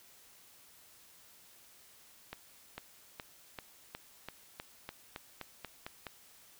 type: accelerating click train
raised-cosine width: 0.3 ms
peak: -25 dBFS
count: 13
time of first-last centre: 2.33-6.068 s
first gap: 450 ms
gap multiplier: 0.93
effects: white hiss -60 dBFS RMS until 6.59 s